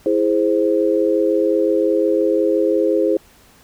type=chord; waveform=sine; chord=E augmented; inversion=none; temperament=equal; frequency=329.6 / 415.3 / 523.3 Hz; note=E4 / G#4 / B#4; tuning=0 / 0 / 0 cents; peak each=-18 dBFS; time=0.06-3.17 s; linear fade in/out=2 ms; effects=pink hiss -50 dBFS RMS until 3.63 s